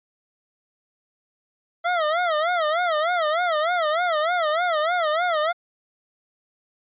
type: tone with vibrato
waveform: 25% pulse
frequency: 659.3 Hz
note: E5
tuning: in tune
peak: -16 dBFS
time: 1.84-5.53 s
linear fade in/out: 20 ms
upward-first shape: sine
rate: 3.3 Hz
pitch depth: 160 cents each way
effects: resampled to 8000 Hz